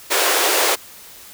pink high-pass noise, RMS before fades -17 dBFS, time 0.1-0.76 s, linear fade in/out 20 ms, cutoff 350 Hz, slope 48 dB/octave, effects white hiss -41 dBFS RMS until 1.33 s

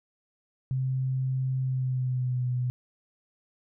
sine tone with pitch glide, 130.81 to 124.76 Hz, C3 to B2, 0 to +18 cents, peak -25 dBFS, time 0.71-2.7 s, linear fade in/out 0 ms, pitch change -82 cents, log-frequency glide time 1.61-2.48 s, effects none

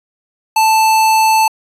square tone, 880 Hz, A5, in tune, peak -9 dBFS, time 0.56-1.48 s, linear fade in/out 5 ms, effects resampled to 32000 Hz

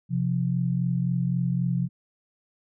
sine tone pair together, 130.81 / 174.61 Hz, C3 / F3, 0 / 0 cents, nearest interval perfect fourth, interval 500 cents, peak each -25 dBFS, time 0.09-1.89 s, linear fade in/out 50 ms, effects none

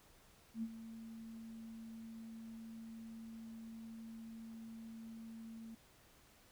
sine tone with ADSR envelope, 225 Hz, A3, 39 cents sharp, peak -36 dBFS, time 0.54-5.75 s, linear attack 86 ms, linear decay 53 ms, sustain -12 dB, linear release 6 ms, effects pink hiss -66 dBFS RMS until 6.51 s

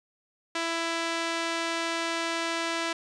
sawtooth tone with band-pass filter, 332.3 Hz, E4, 14 cents sharp, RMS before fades -30 dBFS, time 0.55-2.93 s, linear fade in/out 5 ms, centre 2700 Hz, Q 0.51, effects resampled to 22050 Hz

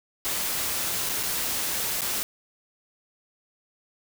white noise with dropouts, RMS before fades -28 dBFS, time 0.25-2.23 s, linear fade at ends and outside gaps 0 ms, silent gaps 1.091-1.095 / 1.23-1.234 / 2.009-2.018 s, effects none

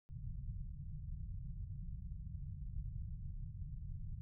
pink low-pass noise, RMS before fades -45 dBFS, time 0.09-4.21 s, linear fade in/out 0 ms, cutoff 160 Hz, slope 48 dB/octave, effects none

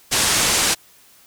white low-pass noise, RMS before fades -18 dBFS, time 0.11-0.75 s, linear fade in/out 20 ms, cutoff 9400 Hz, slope 24 dB/octave, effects white hiss -51 dBFS RMS until 1.26 s

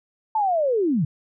sine linear sweep, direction down, 896 to 131.4 Hz, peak -18 dBFS, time 0.35-1.05 s, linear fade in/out 5 ms, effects none

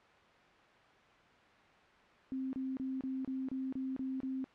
sine tone bursts, 263.2 Hz, C4, 10 cents sharp, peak -35 dBFS, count 9, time 2.32-4.442 s, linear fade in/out 0 ms, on 210 ms, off 29 ms, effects white hiss -61 dBFS RMS until 4.54 s + low-pass 2000 Hz 12 dB/octave

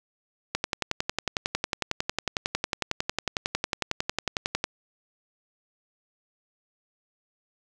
click train, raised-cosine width 0.2 ms, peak -8 dBFS, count 46, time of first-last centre 0.55-4.641 s, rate 11 Hz, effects none

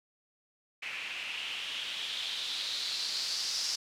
blue noise with low-pass filter sweep, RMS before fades -36 dBFS, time 0.82-3.76 s, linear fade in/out 10 ms, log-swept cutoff 2400 to 5200 Hz, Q 4.2, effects none

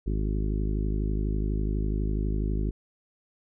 harmonic tone, 52.1 Hz, G#1, 6 cents sharp, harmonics 1 / 2 / 3 / 4 / 5 / 6 / 7 / 8, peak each -26 / -34 / -35 / -37 / -38 / -40 / -39 / -45 dBFS, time 0.06-2.71 s, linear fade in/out 10 ms, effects none

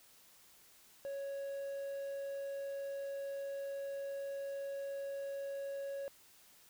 triangle tone, 554.4 Hz, C#5, in tune, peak -37 dBFS, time 1.05-6.08 s, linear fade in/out 0 ms, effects white hiss -63 dBFS RMS until 6.69 s

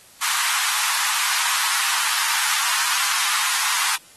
pink high-pass noise, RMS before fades -22 dBFS, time 0.21-3.97 s, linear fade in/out 20 ms, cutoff 910 Hz, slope 48 dB/octave, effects white hiss -49 dBFS RMS until 4.16 s + AAC 32 kbps

